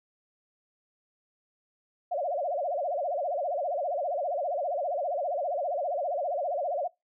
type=tone with vibrato; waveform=sine; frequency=633 Hz; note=D#5; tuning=30 cents sharp; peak=-27 dBFS; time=2.11-6.88 s; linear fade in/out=10 ms; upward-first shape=sine; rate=15 Hz; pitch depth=250 cents each way; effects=noise-tail reverb RT60 0.2 s tail -24 dB re dry